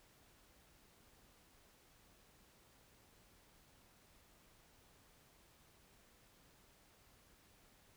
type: silence
effects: pink hiss -68 dBFS RMS until 7.96 s